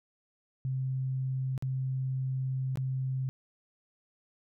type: tone with dropouts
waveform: sine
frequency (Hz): 131.3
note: C3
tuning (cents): +6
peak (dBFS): -29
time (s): 0.65-3.29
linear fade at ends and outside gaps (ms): 0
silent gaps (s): 1.578-1.624 / 2.757-2.773
effects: none